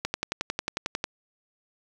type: click train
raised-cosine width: 0.2 ms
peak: -10 dBFS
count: 12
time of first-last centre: 0.05-1.041 s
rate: 11.1 Hz
effects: 8-bit